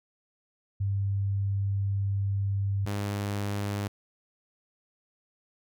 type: tone pair in turn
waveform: sine / sawtooth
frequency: 99 / 101.55 Hz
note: G2 / G#2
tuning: +18 / -38 cents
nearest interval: unison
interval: 44 cents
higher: second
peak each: -25 dBFS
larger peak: neither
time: 0.8-2.86 / 2.86-3.88 s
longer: first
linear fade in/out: 10 ms
effects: none